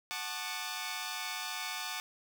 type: chord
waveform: 10% pulse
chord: D major seventh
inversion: first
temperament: equal with one note detuned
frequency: 740 / 880 / 1108.7 / 1205.6 Hz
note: F#5 / A5 / C#6 / D6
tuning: 0 / 0 / 0 / +45 cents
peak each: -34 / -33 / -36 / -33 dBFS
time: 0.11-2 s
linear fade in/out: 0 ms
effects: none